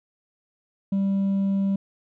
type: tone with hard clipping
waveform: triangle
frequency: 196 Hz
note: G3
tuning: in tune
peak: -19 dBFS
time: 0.92-1.76 s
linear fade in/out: 5 ms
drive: 1 dB
effects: none